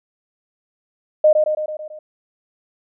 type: tone with echo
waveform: sine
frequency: 614 Hz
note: D#5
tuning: 23 cents flat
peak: -8 dBFS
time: 1.24-1.33 s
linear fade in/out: 5 ms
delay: 110 ms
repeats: 6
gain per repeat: -4 dB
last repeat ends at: 1.99 s
effects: none